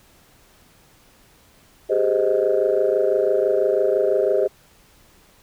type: chord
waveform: sine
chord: Ab major seventh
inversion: third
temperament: just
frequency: 389.3 / 415.3 / 519.1 / 623 Hz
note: G4 / Ab4 / C5 / Eb5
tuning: -12 / 0 / -14 / +2 cents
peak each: -21 dBFS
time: 1.89-4.48 s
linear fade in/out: 20 ms
effects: tanh soft clip ceiling -8 dBFS + pink hiss -54 dBFS RMS until 5.42 s